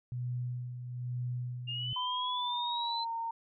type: tone with tremolo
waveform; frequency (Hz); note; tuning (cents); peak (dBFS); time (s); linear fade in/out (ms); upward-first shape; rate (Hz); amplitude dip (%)
sine; 123.47; B2; 0; -32; 0.12-1.93; 0; sine; 1.1; 55
type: linear sweep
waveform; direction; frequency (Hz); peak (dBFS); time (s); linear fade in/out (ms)
sine; up; 2794 to 4082; -35; 1.67-3.05; 20
type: tone with pitch glide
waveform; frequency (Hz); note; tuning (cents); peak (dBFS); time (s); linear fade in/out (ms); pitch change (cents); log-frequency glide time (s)
sine; 1000 to 917; B5 to A#5; +21 to -29; -33; 1.96-3.31; 5; -150; 2.3-3.09
effects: none